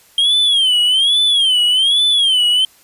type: tone with vibrato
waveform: triangle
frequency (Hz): 3196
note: G7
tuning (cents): +33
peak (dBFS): -9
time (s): 0.18-2.65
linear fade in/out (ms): 2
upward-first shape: sine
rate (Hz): 1.2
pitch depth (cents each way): 160
effects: white hiss -49 dBFS RMS until 2.83 s + resampled to 32000 Hz